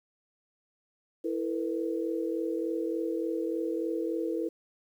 sine chord, E suspended fourth, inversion none, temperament equal with one note detuned, 329.6 / 450.5 / 493.9 Hz, E4 / A4 / B4, 0 / +41 / 0 cents, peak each -31 / -34 / -35 dBFS, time 1.24-4.49 s, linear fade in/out 10 ms, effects 10-bit

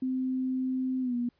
sine tone with pitch glide, 258.6 to 241.3 Hz, C4 to B3, -20 to -40 cents, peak -27 dBFS, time 0.02-1.29 s, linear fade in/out 5 ms, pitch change -120 cents, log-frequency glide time 1.01-1.15 s, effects pink hiss -72 dBFS RMS until 1.39 s + resampled to 11025 Hz

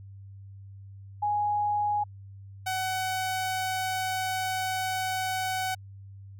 sine / sawtooth tone pair in turn, 830.6 / 751 Hz, G#5 / F#5, 0 / +26 cents, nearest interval major second, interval 174 cents, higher first, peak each -24 / -24 dBFS, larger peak neither, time 1.22-2.04 / 2.66-5.75 s, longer second, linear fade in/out 10 ms, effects added 98 Hz sine -43 dBFS peak until 6.39 s

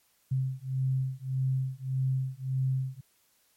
sine beating tone pair, 130.81 / 132.51 Hz, C3 / C3, 0 / +22 cents, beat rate 1.7 Hz, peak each -30 dBFS, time 0.31-3.01 s, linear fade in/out 10 ms, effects white hiss -68 dBFS RMS until 3.56 s + MP3 64 kbps

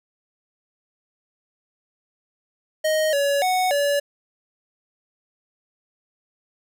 square tone with pitch steps, 624 / 565 / 739 / 572 Hz, D#5 / C#5 / F#5 / D5, +5 / +33 / -2 / -46 cents, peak -19 dBFS, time 2.84-4 s, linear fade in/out 10 ms, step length 290 ms, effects none

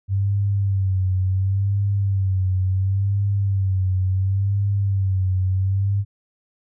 sine tone with vibrato, 96.8 Hz, G2, 21 cents flat, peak -17 dBFS, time 0.08-6.05 s, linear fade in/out 50 ms, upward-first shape sine, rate 0.71 Hz, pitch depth 65 cents each way, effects none

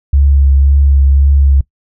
sine tone with vibrato, 69.3 Hz, C#2, in tune, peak -5 dBFS, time 0.13-1.61 s, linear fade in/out 5 ms, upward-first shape triangle, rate 1.9 Hz, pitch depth 26 cents each way, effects noise-tail reverb RT60 0.1 s tail -21 dB re dry

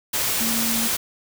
sine tone in noise, 228.5 Hz, A#3, 34 cents flat, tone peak -26 dBFS, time 0.4-0.88 s, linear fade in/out 10 ms, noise white, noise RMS -23 dBFS, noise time 0.13-0.97 s, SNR -6 dB, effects none

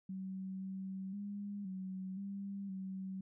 sine tone with pitch steps, 189.8 / 190.9 / 202.8 / 188.2 / 198.2 / 190.2 Hz, F#3 / G3 / G#3 / F#3 / G3 / F#3, +44 / -46 / -41 / +30 / +19 / +48 cents, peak -40 dBFS, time 0.09-3.21 s, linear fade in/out 5 ms, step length 520 ms, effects none

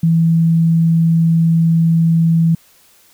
sine tone, 164.81 Hz, E3, in tune, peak -9 dBFS, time 0.03-2.55 s, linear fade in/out 5 ms, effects white hiss -50 dBFS RMS until 3.13 s

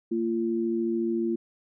sine tone pair together, 228.3 / 342.6 Hz, A#3 / F4, -36 / -33 cents, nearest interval perfect fifth, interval 703 cents, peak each -28 / -26 dBFS, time 0.11-1.36 s, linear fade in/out 10 ms, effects none

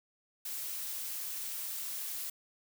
blue noise, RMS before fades -39 dBFS, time 0.45-2.3 s, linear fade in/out 5 ms, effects none

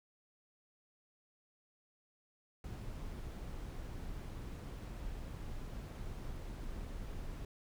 brown noise, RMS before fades -44 dBFS, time 2.64-7.45 s, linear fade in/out 2 ms, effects none

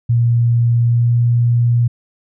sine tone with pitch glide, 118.2 to 119.3 Hz, A#2 to A#2, +24 to +41 cents, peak -10 dBFS, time 0.09-1.88 s, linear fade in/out 10 ms, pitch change +17 cents, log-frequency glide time 0.83-1.16 s, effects none

